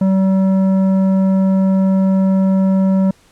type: tone with tanh clipping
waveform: sine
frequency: 191.1 Hz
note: G3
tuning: 44 cents flat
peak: -12 dBFS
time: 0.01-3.11 s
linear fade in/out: 5 ms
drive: 10 dB
effects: pink hiss -51 dBFS RMS until 3.31 s + low-pass 10000 Hz 12 dB/octave